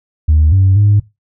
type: tone with pitch steps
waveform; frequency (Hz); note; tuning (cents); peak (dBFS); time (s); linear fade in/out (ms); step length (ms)
sine; 77 / 95.7 / 103; D#2 / G2 / G#2; -17 / -41 / -14; -5; 0.28-1; 10; 240
effects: noise-tail reverb RT60 0.2 s tail -18 dB re dry + tanh soft clip ceiling -3 dBFS